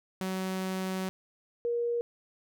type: tone pair in turn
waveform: sawtooth / sine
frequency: 188 / 473.7 Hz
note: F#3 / A#4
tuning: +28 / +28 cents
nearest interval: octave + major third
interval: 1600 cents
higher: second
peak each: -27 dBFS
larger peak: neither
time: 0.21-1.09 / 1.65-2.01 s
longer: first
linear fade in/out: 0 ms
effects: none